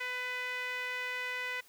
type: tone with band-pass filter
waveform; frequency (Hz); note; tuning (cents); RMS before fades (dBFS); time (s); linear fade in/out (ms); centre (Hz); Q
sawtooth; 499.5; B4; +20; -37; 0-1.61; 10; 2100; 3.2
effects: white hiss -61 dBFS RMS until 1.68 s